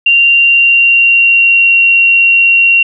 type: tone with pitch glide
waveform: sine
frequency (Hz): 2772 to 2748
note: F7 to F7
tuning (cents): -14 to -29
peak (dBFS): -4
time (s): 0.06-2.83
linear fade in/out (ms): 5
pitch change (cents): -15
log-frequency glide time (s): 0.31-1.72
effects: none